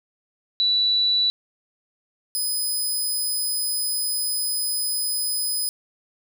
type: tone pair in turn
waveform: sine / 5% pulse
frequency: 3951 / 5017 Hz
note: B7 / D#8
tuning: 0 / +13 cents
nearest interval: major third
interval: 413 cents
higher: second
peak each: -17 dBFS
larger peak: neither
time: 0.6-1.3 / 2.35-5.69 s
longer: second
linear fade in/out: 0 ms
effects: none